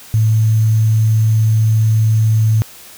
sine tone with sample-and-hold, 110 Hz, A2, in tune, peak -9 dBFS, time 0.14-2.62 s, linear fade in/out 0 ms, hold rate 6300 Hz, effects white hiss -38 dBFS RMS until 2.97 s

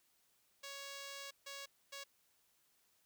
5% pulse tone bursts at uneven times, 556 Hz, C#5, 5 cents sharp, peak -35 dBFS, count 3, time 0.63-1.31 / 1.46-1.66 / 1.92-2.04 s, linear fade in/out 10 ms, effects white hiss -75 dBFS RMS until 3.05 s

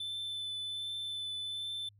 triangle tone with vibrato, 3520 Hz, A7, in tune, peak -35 dBFS, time 0-1.89 s, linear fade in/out 5 ms, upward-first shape triangle, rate 1.3 Hz, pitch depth 13 cents each way, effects added 102 Hz sine -60 dBFS peak until 1.99 s

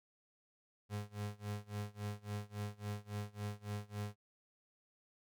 35% pulse tone with tremolo, 103.6 Hz, G#2, 4 cents flat, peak -36 dBFS, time 0.89-4.16 s, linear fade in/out 50 ms, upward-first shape sine, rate 3.6 Hz, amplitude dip 95%, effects none

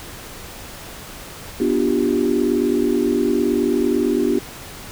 sine chord, G dominant seventh, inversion first, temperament just, 245 / 294 / 352.8 / 392 Hz, B3 / D4 / F4 / G4, -14 / +2 / +18 / 0 cents, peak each -21 dBFS, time 1.6-4.39 s, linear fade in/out 5 ms, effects pink hiss -36 dBFS RMS until 4.91 s

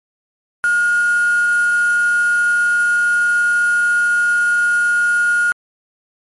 sine tone with quantisation, 1429 Hz, F6, 39 cents sharp, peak -12 dBFS, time 0.64-5.52 s, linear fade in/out 0 ms, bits 4, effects MP3 48 kbps

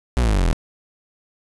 40% pulse exponential sweep, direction down, 64.9 to 38.01 Hz, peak -14 dBFS, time 0.17-0.53 s, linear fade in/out 0 ms, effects resampled to 24000 Hz + 7-bit

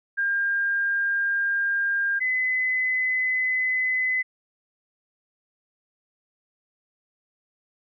sine tone pair in turn, 1605 / 2022 Hz, G6 / B6, +40 / +40 cents, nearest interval major third, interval 400 cents, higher second, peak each -21 dBFS, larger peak neither, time 0.17-2.2 / 2.2-4.23 s, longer neither, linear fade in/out 20 ms, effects none

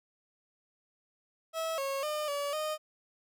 30% pulse tone with pitch steps, 649 / 547 / 605 / 572 / 616 Hz, E5 / C#5 / D#5 / D5 / D#5, -27 / -23 / -49 / -46 / -17 cents, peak -29 dBFS, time 1.53-2.78 s, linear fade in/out 50 ms, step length 250 ms, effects none

